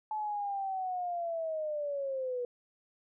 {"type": "linear sweep", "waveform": "sine", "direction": "down", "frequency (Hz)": [866, 483.5], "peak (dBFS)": -32, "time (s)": [0.11, 2.45], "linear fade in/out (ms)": 2, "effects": []}